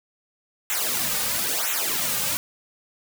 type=noise with flanger; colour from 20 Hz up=white; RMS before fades=-25 dBFS; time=0.7-2.37 s; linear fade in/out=0 ms; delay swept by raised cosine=0.2 to 3 ms; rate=1 Hz; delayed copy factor=-0.85; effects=none